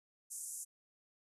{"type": "band-pass noise", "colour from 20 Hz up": "white", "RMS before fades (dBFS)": -45, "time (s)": [0.3, 0.65], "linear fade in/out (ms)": 20, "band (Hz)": [6500, 11000], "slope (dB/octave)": 48, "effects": ["resampled to 32000 Hz"]}